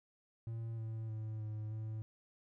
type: tone with pitch steps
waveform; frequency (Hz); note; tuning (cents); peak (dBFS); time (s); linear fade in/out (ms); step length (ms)
triangle; 114 / 111.5 / 109.2 / 107.6 / 109.5; A#2 / A2 / A2 / A2 / A2; -38 / +23 / -13 / -38 / -8; -37; 0.47-2.02; 0; 310
effects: none